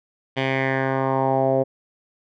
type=tone with low-pass filter sweep; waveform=10% pulse; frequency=133.5 Hz; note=C3; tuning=35 cents sharp; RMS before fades=-21 dBFS; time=0.36-1.64 s; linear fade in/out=20 ms; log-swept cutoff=2900 to 550 Hz; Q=3.3; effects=none